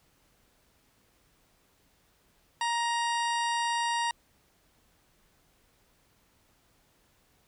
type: harmonic tone with a mistuned harmonic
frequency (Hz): 938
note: A#5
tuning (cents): +11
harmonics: 1 / 2 / 3 / 4 / 5 / 6 / 8 / 9 / 10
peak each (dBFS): -28 / -34 / -38 / -40 / -42 / -44 / -46 / -47 / -48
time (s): 2.61-4.11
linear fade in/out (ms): 2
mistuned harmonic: 6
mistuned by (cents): +16
effects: pink hiss -67 dBFS RMS until 7.47 s